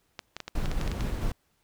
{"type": "clicks", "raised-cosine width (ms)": 0.2, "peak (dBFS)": -18, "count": 10, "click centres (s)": [0.192, 0.366, 0.403, 0.48, 0.658, 0.715, 0.813, 0.877, 0.916, 1.008]}
{"type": "noise with tremolo", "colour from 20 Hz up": "brown", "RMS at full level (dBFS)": -28, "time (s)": [0.55, 1.32], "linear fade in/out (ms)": 5, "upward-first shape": "square", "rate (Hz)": 4.5, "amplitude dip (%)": 25}
{"effects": ["pink hiss -71 dBFS RMS until 1.63 s"]}